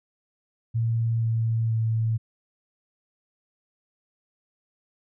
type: tone with pitch steps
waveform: sine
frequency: 114.7 / 113.51 / 112.34 Hz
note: A#2 / A#2 / A2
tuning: -28 / -46 / +36 cents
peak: -21 dBFS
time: 0.74-2.18 s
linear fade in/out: 20 ms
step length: 480 ms
effects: none